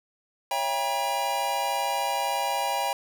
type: chord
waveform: square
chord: C# diminished seventh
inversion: none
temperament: just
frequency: 554.4 / 665.2 / 798.3 / 957.9 Hz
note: C#5 / E5 / G5 / Bb5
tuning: 0 / +16 / +31 / +47 cents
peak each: -35 / -35 / -29 / -30 dBFS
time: 0.51-2.93 s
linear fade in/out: 2 ms
effects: 9-bit